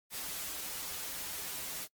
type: noise with comb filter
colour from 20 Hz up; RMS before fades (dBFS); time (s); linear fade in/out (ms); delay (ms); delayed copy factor
white; -40; 0.1-1.88; 50; 8.6; -0.75
effects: noise-tail reverb RT60 0.1 s tail -25 dB re dry + MP3 96 kbps